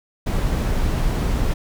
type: noise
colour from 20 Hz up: brown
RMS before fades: -20 dBFS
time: 0.26-1.54 s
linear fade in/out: 10 ms
effects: none